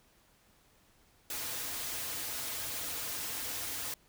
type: noise with comb filter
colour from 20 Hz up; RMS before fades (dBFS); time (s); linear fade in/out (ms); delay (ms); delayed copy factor
white; -38; 1.3-3.94; 2; 5.2; -0.55
effects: pink hiss -66 dBFS RMS until 4.08 s